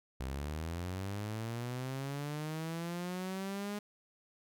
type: linear sweep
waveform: sawtooth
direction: up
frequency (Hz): 63 to 207.7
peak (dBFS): -33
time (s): 0.2-3.79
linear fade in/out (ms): 5
effects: none